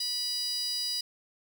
15% pulse tone with high-pass filter, 980 Hz, B5, 14 cents flat, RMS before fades -32 dBFS, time 0-1.01 s, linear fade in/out 5 ms, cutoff 5000 Hz, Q 7.1, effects none

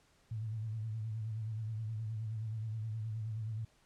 sine tone with vibrato, 110 Hz, A2, in tune, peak -36 dBFS, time 0.31-3.65 s, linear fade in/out 5 ms, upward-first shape sine, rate 9.5 Hz, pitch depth 61 cents each way, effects pink hiss -69 dBFS RMS until 3.85 s + low-pass 9000 Hz 12 dB/octave

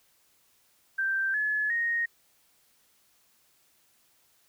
sine tone with pitch steps, 1568 / 1709.9 / 1864.7 Hz, G6 / A6 / A#6, 0 / -50 / 0 cents, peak -25 dBFS, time 0.98-2.06 s, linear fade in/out 10 ms, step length 360 ms, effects white hiss -66 dBFS RMS until 4.48 s

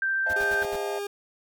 sine tone with vibrato, 1568 Hz, G6, in tune, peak -23 dBFS, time 0.02-0.63 s, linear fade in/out 2 ms, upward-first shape sine, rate 14 Hz, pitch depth 8 cents each way
triangle chord, F dominant seventh, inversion second, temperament just, 523.8 / 628.6 / 698.5 / 873.1 Hz, C5 / Eb5 / F5 / A5, +2 / +18 / 0 / -14 cents, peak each -37 / -33 / -35 / -36 dBFS, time 0.26-0.99 s, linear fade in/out 5 ms
pink noise bursts, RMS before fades -39 dBFS, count 5, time 0.29-0.765 s, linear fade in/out 10 ms, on 47 ms, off 60 ms
40% pulse tone, 405.2 Hz, G#4, 43 cents flat, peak -29 dBFS, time 0.36-1.07 s, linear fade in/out 5 ms
effects none

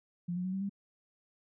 sine tone with pitch steps, 174.61 / 180.35 / 186.28 / 192.4 / 198.73 Hz, F3 / F#3 / F#3 / G3 / G3, 0 / -44 / +12 / -32 / +24 cents, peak -32 dBFS, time 0.28-0.695 s, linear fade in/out 10 ms, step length 83 ms, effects none

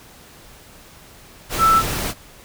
sine tone in noise, 1325 Hz, E6, 9 cents sharp, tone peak -11 dBFS, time 1.58-1.83 s, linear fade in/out 50 ms, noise pink, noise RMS -24 dBFS, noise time 1.49-2.14 s, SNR +10 dB, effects pink hiss -45 dBFS RMS until 2.44 s

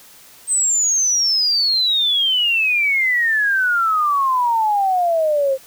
sine exponential sweep, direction down, 8372 to 523.3 Hz, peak -14 dBFS, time 0.47-5.58 s, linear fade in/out 50 ms, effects white hiss -45 dBFS RMS until 5.66 s

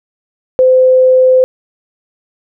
sine tone, 514 Hz, C5, 31 cents flat, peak -4 dBFS, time 0.59-1.44 s, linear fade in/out 0 ms, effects none

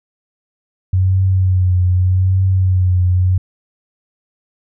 sine tone with vibrato, 92.5 Hz, F#2, in tune, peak -10 dBFS, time 0.93-3.38 s, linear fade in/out 5 ms, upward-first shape triangle, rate 0.83 Hz, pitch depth 48 cents each way, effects none

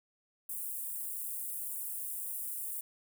white high-pass noise, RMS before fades -39 dBFS, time 0.49-2.81 s, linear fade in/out 5 ms, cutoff 8500 Hz, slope 48 dB/octave, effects none

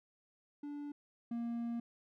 triangle tone pair in turn, 290.4 / 234.5 Hz, D4 / A#3, -19 / +11 cents, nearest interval major third, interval 370 cents, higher first, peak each -39 / -34 dBFS, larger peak second, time 0.63-0.92 / 1.31-1.8 s, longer second, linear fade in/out 5 ms, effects none

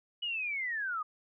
sine linear sweep, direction down, 2951 to 1197 Hz, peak -32 dBFS, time 0.22-1.03 s, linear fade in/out 10 ms, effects none

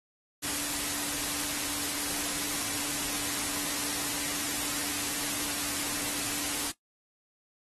sine tone in noise, 290 Hz, D4, 22 cents flat, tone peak -42 dBFS, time 0.42-6.72 s, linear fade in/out 20 ms, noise white, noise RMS -32 dBFS, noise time 0.42-6.72 s, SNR -13 dB, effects noise-tail reverb RT60 0.1 s tail -17 dB re dry + AAC 32 kbps

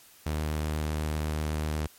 sawtooth tone with vibrato, 76.7 Hz, D#2, 24 cents flat, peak -24 dBFS, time 0.26-1.87 s, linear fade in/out 5 ms, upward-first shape square, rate 8.1 Hz, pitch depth 10 cents each way, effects white hiss -55 dBFS RMS until 1.98 s + MP3 64 kbps

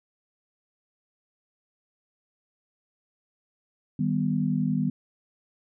sine chord, Eb augmented, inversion none, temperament equal, 155.56 / 196 / 246.9 Hz, Eb3 / G3 / B3, 0 / 0 / 0 cents, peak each -27 dBFS, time 3.99-4.9 s, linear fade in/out 5 ms, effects none

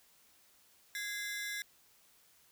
sawtooth ring-modulated tone, 1864.7 Hz, A#6, in tune, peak -31 dBFS, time 0.95-1.62 s, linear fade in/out 0 ms, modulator 209 Hz, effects white hiss -66 dBFS RMS until 2.51 s

